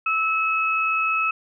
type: tone pair together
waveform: sine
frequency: 1307 / 2577 Hz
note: E6 / E7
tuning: -15 / -40 cents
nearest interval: octave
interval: 1175 cents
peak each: -22 / -22 dBFS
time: 0.06-1.31 s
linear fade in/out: 5 ms
effects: none